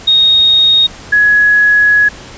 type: tone pair in turn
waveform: sine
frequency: 3729 / 1679.9 Hz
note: A#7 / G#6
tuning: 0 / +19 cents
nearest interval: octave + major second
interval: 1381 cents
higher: first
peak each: -5 dBFS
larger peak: neither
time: 0.07-0.87 / 1.12-2.09 s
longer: second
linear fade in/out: 10 ms
effects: pink hiss -32 dBFS RMS until 2.37 s + resampled to 16000 Hz